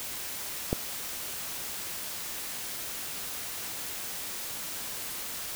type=click; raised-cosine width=2 ms; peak=-12 dBFS; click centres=0.729 s; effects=white hiss -37 dBFS RMS until 5.55 s